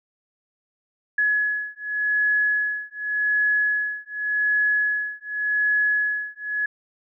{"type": "beating tone pair", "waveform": "sine", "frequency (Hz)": [1692, 1692.87], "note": ["G#6", "G#6"], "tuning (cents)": [32, 33], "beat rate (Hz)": 0.87, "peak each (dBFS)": -23, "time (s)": [1.18, 6.66], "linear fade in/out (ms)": 5, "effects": []}